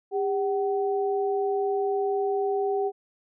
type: tone pair together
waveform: sine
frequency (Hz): 401 / 757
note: G4 / F#5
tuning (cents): +39 / +39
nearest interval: major seventh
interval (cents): 1100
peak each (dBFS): -24 / -29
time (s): 0.11-2.92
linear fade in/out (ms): 50
effects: none